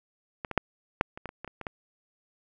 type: clicks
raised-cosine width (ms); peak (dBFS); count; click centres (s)
0.5; -18 / -19 / -6 / -6 / -25 / -20 / -25 / -22 / -25 / -23 / -18; 11; 0.448 / 0.513 / 0.577 / 1.011 / 1.175 / 1.257 / 1.291 / 1.446 / 1.477 / 1.613 / 1.668
effects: none